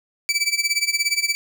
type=tone with tremolo; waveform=20% pulse; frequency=2312 Hz; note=D7; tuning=28 cents flat; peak=-11 dBFS; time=0.29-1.35 s; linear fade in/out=0 ms; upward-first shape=sine; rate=17 Hz; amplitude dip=85%; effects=none